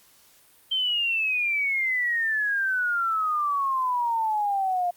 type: exponential sweep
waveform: sine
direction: down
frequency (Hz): 3136 to 698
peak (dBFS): -22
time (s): 0.71-4.91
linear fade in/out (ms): 10
effects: white hiss -57 dBFS RMS until 4.96 s + Opus 48 kbps